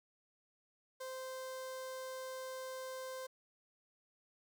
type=tone with notch filter; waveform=sawtooth; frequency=520 Hz; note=C5; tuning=11 cents flat; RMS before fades=-45 dBFS; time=1-3.27 s; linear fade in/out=10 ms; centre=2500 Hz; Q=1.7; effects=12-bit